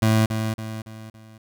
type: tone with echo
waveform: 25% pulse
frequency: 110 Hz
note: A2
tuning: in tune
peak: -12 dBFS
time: 0.02-0.26 s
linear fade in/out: 5 ms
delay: 280 ms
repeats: 4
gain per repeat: -7 dB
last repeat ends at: 1.38 s
effects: none